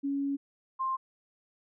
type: tone pair in turn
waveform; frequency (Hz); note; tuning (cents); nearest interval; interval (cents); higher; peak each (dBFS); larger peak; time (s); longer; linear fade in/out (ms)
sine; 279.1 / 1053.7; C#4 / C6; +12 / +12; octave + major seventh; 2300; second; -28; neither; 0.03-0.37 / 0.79-0.97; first; 20
effects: none